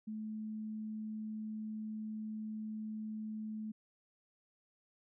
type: tone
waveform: sine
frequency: 216.3 Hz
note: A3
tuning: 29 cents flat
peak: -39 dBFS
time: 0.07-3.72 s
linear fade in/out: 10 ms
effects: none